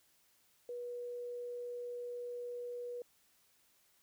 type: tone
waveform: sine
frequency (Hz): 485.3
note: B4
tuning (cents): -30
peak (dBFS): -40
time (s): 0.69-3.02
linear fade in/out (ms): 2
effects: white hiss -71 dBFS RMS until 4.02 s